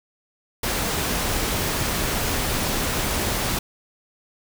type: noise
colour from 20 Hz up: pink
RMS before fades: -24 dBFS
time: 0.63-3.59 s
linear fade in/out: 5 ms
effects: none